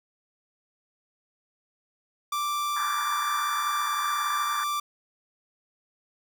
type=tone; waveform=45% pulse; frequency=1174.7 Hz; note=D6; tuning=in tune; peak=-26 dBFS; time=2.32-4.8 s; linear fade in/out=5 ms
type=band-pass noise; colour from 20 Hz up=white; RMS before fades=-34 dBFS; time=2.76-4.64 s; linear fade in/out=5 ms; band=890 to 1800 Hz; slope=96 dB/octave
effects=none